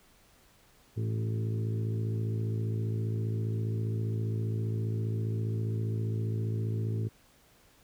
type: harmonic tone with a mistuned harmonic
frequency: 55 Hz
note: A1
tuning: in tune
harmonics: 2 / 3 / 4 / 5 / 6 / 7 / 8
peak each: -29 / -42 / -42 / -46 / -46 / -44 / -47 dBFS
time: 0.96-7.09 s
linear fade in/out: 20 ms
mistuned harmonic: 6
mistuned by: +29 cents
effects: pink hiss -62 dBFS RMS until 7.83 s